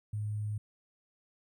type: tone with sample-and-hold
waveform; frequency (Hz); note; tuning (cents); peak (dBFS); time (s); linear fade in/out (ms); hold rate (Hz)
sine; 105.4; G#2; +26; -32; 0.13-0.58; 5; 8820
effects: none